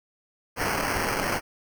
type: noise with sample-and-hold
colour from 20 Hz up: blue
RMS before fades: -27 dBFS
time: 0.56-1.41 s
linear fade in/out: 50 ms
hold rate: 3675 Hz
effects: none